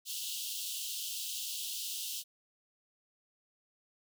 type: high-pass noise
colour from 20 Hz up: pink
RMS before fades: -39 dBFS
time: 0.05-2.24 s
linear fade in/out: 50 ms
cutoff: 2800 Hz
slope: 96 dB/octave
effects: none